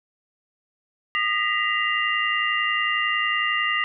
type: tone cluster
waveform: sine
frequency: 1224 / 1910 / 2021 / 2792 Hz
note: D#6 / A#6 / B6 / F7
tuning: -29 / +42 / +39 / -1 cents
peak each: -26 dBFS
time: 1.15-3.84 s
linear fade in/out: 0 ms
effects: none